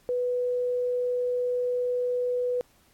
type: tone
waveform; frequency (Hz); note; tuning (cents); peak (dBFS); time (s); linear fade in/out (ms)
sine; 493.9; B4; 0; -24; 0.09-2.61; 0
effects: pink hiss -62 dBFS RMS until 2.93 s + AAC 64 kbps